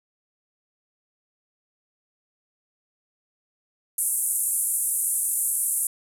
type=band-pass noise; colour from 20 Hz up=pink; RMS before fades=-25 dBFS; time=3.98-5.87 s; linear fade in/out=2 ms; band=8600 to 12000 Hz; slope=48 dB/octave; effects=none